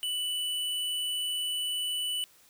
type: tone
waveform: square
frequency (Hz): 2973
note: F#7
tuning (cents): +8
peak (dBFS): -30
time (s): 0.03-2.24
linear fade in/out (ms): 0
effects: white hiss -60 dBFS RMS until 2.49 s